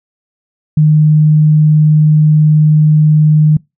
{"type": "tone", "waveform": "sine", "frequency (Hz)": 153.1, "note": "D#3", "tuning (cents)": -28, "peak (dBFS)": -4, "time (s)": [0.77, 3.57], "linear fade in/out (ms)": 5, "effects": ["noise-tail reverb RT60 0.2 s tail -24 dB re dry"]}